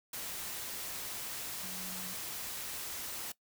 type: tone in noise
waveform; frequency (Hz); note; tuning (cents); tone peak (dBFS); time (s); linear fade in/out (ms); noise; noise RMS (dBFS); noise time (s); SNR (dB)
sine; 185; F#3; 0; -48; 1.63-2.14; 5; white; -41; 0.13-3.32; -10
effects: noise-tail reverb RT60 0.1 s tail -19 dB re dry